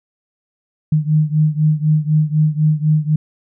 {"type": "beating tone pair", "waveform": "sine", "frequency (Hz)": [152.2, 156.2], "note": ["D#3", "D#3"], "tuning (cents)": [-38, 7], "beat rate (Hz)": 4, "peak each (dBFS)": [-14, -16], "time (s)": [0.92, 3.16], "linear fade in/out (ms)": 5, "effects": []}